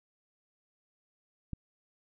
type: click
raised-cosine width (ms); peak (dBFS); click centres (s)
5; -24; 1.533
effects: none